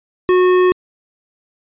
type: tone with hard clipping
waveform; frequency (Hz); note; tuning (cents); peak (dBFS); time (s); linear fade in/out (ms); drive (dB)
triangle; 365.1; F#4; -23; -11; 0.29-0.72; 0; 17
effects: resampled to 8000 Hz